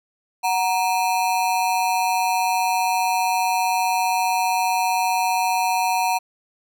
square ring-modulated tone, 840 Hz, G#5, 19 cents sharp, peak -16 dBFS, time 0.43-6.19 s, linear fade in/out 20 ms, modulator 97.6 Hz, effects none

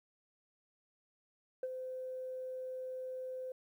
sine tone with ADSR envelope, 514 Hz, C5, 31 cents flat, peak -31 dBFS, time 1.63-3.52 s, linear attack 3 ms, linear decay 39 ms, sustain -8 dB, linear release 3 ms, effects tanh soft clip ceiling -32 dBFS + 12-bit

